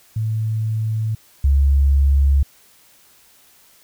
sine tone pair in turn, 110 / 69.44 Hz, A2 / C#2, 0 / +4 cents, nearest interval minor sixth, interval 796 cents, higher first, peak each -18 / -11 dBFS, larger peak second, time 0.16-1.15 / 1.44-2.43 s, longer neither, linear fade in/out 5 ms, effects white hiss -52 dBFS RMS until 3.83 s

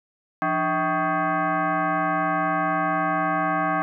sine tone with frequency modulation, 172.1 Hz, F3, 25 cents flat, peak -20 dBFS, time 0.42-3.82 s, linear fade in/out 0 ms, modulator 472 Hz, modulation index 3, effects none

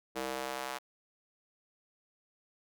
square tone with high-pass filter sweep, 65.41 Hz, C2, in tune, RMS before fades -38 dBFS, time 0.15-0.79 s, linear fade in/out 20 ms, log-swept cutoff 400 to 860 Hz, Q 1.2, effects none

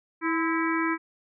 harmonic tone with a mistuned harmonic, 325.9 Hz, E4, 20 cents flat, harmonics 1 / 3 / 4 / 5 / 6 / 7, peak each -26 / -31 / -32 / -33 / -34 / -34 dBFS, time 0.21-0.98 s, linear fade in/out 50 ms, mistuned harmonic 3, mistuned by +58 cents, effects none

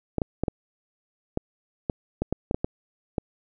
clicks, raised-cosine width 2 ms, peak -11 dBFS, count 12, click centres 0.183 / 0.218 / 0.436 / 0.482 / 1.374 / 1.898 / 2.22 / 2.326 / 2.511 / 2.545 / 2.645 / 3.182 s, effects none

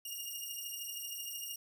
10% pulse beating tone pair, 2832 / 2845 Hz, F7 / F7, +23 / +31 cents, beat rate 13 Hz, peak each -35 / -34 dBFS, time 0.05-1.56 s, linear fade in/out 5 ms, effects none

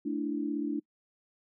sine chord, A suspended fourth, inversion none, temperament just, 220 / 293.3 / 330 Hz, A3 / D4 / E4, 0 / -2 / +2 cents, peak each -37 / -31 / -36 dBFS, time 0.05-0.8 s, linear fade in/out 10 ms, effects noise-tail reverb RT60 0.1 s tail -26 dB re dry

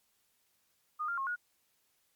sine tone with pitch steps, 1227 / 1394 / 1080 / 1447 Hz, D#6 / F6 / C#6 / F#6, -25 / -4 / -45 / -39 cents, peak -32 dBFS, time 0.99-1.362 s, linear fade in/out 20 ms, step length 93 ms, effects white hiss -74 dBFS RMS until 2.15 s + MP3 96 kbps

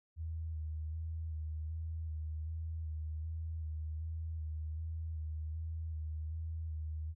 sine tone with vibrato, 79.3 Hz, D#2, 33 cents sharp, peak -37 dBFS, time 0.16-7.15 s, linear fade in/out 50 ms, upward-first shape square, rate 1.3 Hz, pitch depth 29 cents each way, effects none

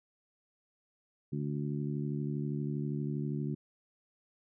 harmonic tone, 72.5 Hz, D2, 22 cents flat, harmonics 2 / 3 / 4 / 5, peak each -34 / -38 / -41 / -43 dBFS, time 1.32-3.55 s, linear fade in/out 10 ms, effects none

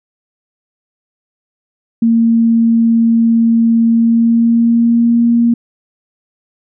sine tone with pitch glide, 229.4 to 234.8 Hz, A#3 to A#3, -28 to +13 cents, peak -7 dBFS, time 2.02-5.54 s, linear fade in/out 5 ms, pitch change +41 cents, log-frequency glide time 3.87-5.24 s, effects none

